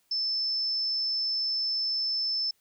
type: tone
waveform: sine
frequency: 5274 Hz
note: E8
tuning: in tune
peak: -26 dBFS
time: 0.11-2.51 s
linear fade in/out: 5 ms
effects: white hiss -70 dBFS RMS until 2.6 s